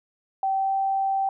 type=tone with pitch glide; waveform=sine; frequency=773 to 777.9 Hz; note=G5 to G5; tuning=-24 to -14 cents; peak=-21 dBFS; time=0.43-1.29 s; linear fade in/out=2 ms; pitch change=+10 cents; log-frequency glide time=0.54-0.75 s; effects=none